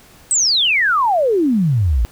sine exponential sweep, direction down, 8300 to 51.91 Hz, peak -12 dBFS, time 0.31-2.05 s, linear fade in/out 0 ms, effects pink hiss -46 dBFS RMS until 2.11 s

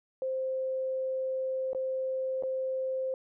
sine tone with dropouts, 523.3 Hz, C5, in tune, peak -29 dBFS, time 0.22-3.14 s, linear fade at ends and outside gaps 1 ms, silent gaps 1.732-1.748 / 2.425-2.435 s, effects none

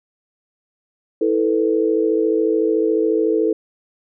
sine chord, E suspended fourth, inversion none, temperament equal with one note detuned, 324.7 / 440 / 493.9 Hz, E4 / A4 / B4, -26 / 0 / 0 cents, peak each -19 / -17 / -23 dBFS, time 1.21-3.53 s, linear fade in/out 5 ms, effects none

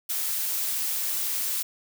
blue noise, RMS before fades -28 dBFS, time 0.09-1.63 s, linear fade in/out 10 ms, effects none

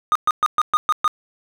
triangle tone bursts, 1229 Hz, D#6, 22 cents flat, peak -11 dBFS, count 7, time 0.12-1.078 s, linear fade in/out 0 ms, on 34 ms, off 120 ms, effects none

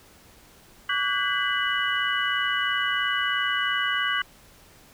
sine tone cluster, 1142 / 1480 / 1603 / 1996 / 2944 Hz, D6 / F#6 / G6 / B6 / F#7, -49 / 0 / +38 / +18 / -9 cents, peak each -29 dBFS, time 0.89-4.22 s, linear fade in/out 5 ms, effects pink hiss -53 dBFS RMS until 4.93 s

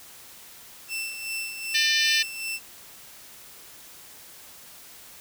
sawtooth tone with tremolo, 2674 Hz, E7, 24 cents sharp, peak -25 dBFS, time 0.88-2.6 s, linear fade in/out 50 ms, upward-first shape sine, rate 2.6 Hz, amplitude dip 55%
harmonic tone, 598 Hz, D5, 31 cents sharp, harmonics 3 / 4 / 5 / 6 / 7 / 8 / 9 / 10, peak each -26 / -27 / -28 / -29 / -29 / -30 / -31 / -31 dBFS, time 1.74-2.23 s, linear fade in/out 10 ms
effects white hiss -47 dBFS RMS until 5.2 s

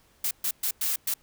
blue noise bursts at uneven times, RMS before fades -27 dBFS, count 5, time 0.24-0.31 / 0.44-0.51 / 0.63-0.71 / 0.81-0.96 / 1.07-1.14 s, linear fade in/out 5 ms, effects pink hiss -62 dBFS RMS until 1.22 s

